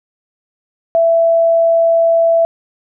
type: tone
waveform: sine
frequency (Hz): 665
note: E5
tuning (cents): +15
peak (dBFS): -8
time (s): 0.95-2.45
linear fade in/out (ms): 0
effects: none